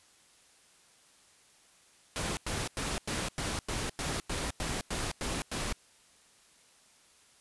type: noise bursts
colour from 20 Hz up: pink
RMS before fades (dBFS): -34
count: 12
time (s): 2.16-5.725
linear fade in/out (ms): 0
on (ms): 210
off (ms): 95
effects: white hiss -62 dBFS RMS until 7.4 s + resampled to 24000 Hz